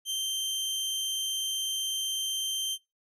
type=tone; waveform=sawtooth; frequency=3136 Hz; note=G7; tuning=in tune; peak=-26 dBFS; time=0.05-2.78 s; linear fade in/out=50 ms; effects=noise-tail reverb RT60 0.2 s tail -20 dB re dry + resampled to 32000 Hz